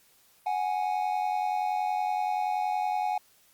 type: tone pair together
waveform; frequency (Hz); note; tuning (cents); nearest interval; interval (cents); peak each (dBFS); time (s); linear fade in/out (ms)
triangle; 739.4 / 830; F#5 / G#5; -1 / -1; major second; 200; -27; 0.46-3.18; 5
effects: white hiss -62 dBFS RMS until 3.53 s + Opus 48 kbps